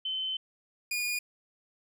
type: tone pair in turn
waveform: sine / sawtooth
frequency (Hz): 3064 / 2441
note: G7 / D#7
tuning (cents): -40 / -34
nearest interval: major third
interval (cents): 394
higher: first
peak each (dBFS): -30 / -26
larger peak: second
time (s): 0.05-0.37 / 0.91-1.19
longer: first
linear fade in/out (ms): 5
effects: none